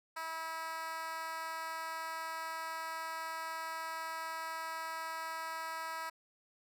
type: tone with high-pass filter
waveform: 10% pulse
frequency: 323.9 Hz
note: E4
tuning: 30 cents flat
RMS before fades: -41 dBFS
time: 0.16-6.1 s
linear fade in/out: 10 ms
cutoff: 1000 Hz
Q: 1.9
effects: none